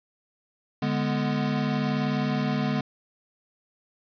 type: chord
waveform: square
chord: G# diminished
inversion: second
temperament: equal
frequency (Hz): 146.83 / 207.7 / 246.9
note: D3 / G#3 / B3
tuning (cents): 0 / 0 / 0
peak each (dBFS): -29 / -29 / -29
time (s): 0.82-2.81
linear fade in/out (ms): 5
effects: resampled to 11025 Hz + 8-bit